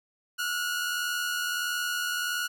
sawtooth tone pair together, 1371 / 1452.5 Hz, F6 / F#6, -32 / -32 cents, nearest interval minor second, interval 100 cents, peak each -33 / -25 dBFS, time 0.38-2.48 s, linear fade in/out 20 ms, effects none

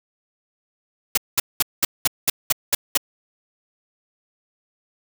white noise bursts, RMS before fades -17 dBFS, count 9, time 1.15-2.975 s, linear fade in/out 5 ms, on 25 ms, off 200 ms, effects none

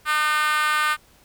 5% pulse tone with high-pass filter, 303.4 Hz, D#4, 44 cents flat, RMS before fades -21 dBFS, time 0.05-0.97 s, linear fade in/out 50 ms, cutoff 1300 Hz, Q 5.3, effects pink hiss -55 dBFS RMS until 1.24 s

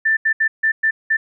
sine tone bursts at uneven times, 1774 Hz, A6, 14 cents sharp, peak -13 dBFS, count 6, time 0.05-0.17 / 0.25-0.33 / 0.4-0.48 / 0.63-0.72 / 0.83-0.91 / 1.1-1.17 s, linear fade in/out 10 ms, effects none

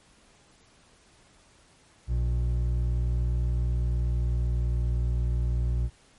triangle tone pair together, 59.9 / 119.8 Hz, A#1 / A#2, +48 / +48 cents, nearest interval octave, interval 1200 cents, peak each -22 / -28 dBFS, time 2.07-5.9 s, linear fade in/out 50 ms, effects pink hiss -59 dBFS RMS until 6.18 s + MP3 48 kbps

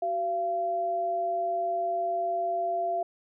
sine tone pair together, 378.5 / 685 Hz, F#4 / F5, +39 / -34 cents, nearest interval minor seventh, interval 1027 cents, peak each -36 / -26 dBFS, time 0.02-3.03 s, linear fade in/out 5 ms, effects none

